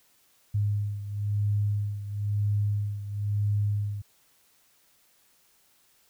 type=beating tone pair; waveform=sine; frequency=102.8 / 103.8 Hz; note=G#2 / G#2; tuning=-17 / 0 cents; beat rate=1 Hz; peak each=-26 / -31 dBFS; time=0.54-4.02 s; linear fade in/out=10 ms; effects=white hiss -64 dBFS RMS until 6.09 s